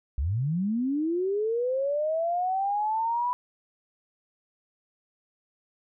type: linear sweep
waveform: sine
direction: up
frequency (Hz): 59.6 to 993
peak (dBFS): -24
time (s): 0.18-3.33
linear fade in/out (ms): 0
effects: none